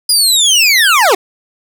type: linear sweep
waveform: 25% pulse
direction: down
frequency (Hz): 4978 to 339.5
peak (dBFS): -3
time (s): 0.09-1.15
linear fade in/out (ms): 5
effects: none